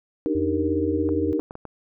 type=chord; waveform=sine; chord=Eb major seventh; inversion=third; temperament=equal; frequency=293.7 / 311.1 / 392 / 466.2 Hz; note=D4 / Eb4 / G4 / Bb4; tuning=0 / 0 / 0 / 0 cents; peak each=-28 / -24 / -28 / -27 dBFS; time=0.26-1.4 s; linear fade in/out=0 ms
type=tone with pitch glide; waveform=sine; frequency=87.31 to 86.61 Hz; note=F2 to F2; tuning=0 to -14 cents; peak=-29 dBFS; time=0.35-1.33 s; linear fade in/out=0 ms; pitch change=-14 cents; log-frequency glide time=0.59-0.91 s
type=clicks; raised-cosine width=1 ms; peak=-22 dBFS; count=5; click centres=1.09 / 1.395 / 1.509 / 1.554 / 1.653 s
effects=none